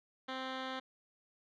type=tone with low-pass filter; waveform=10% pulse; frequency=261.3 Hz; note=C4; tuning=2 cents flat; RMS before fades=-41 dBFS; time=0.28-0.8 s; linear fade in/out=10 ms; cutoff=3100 Hz; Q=2.7; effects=none